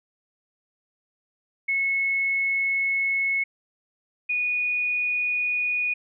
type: tone pair in turn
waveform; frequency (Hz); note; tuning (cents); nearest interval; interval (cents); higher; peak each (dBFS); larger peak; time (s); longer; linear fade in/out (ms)
sine; 2191 / 2464; C#7 / D#7; -21 / -17; major second; 204; second; -21 / -22; first; 1.68-3.44 / 4.29-5.94; first; 10
effects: none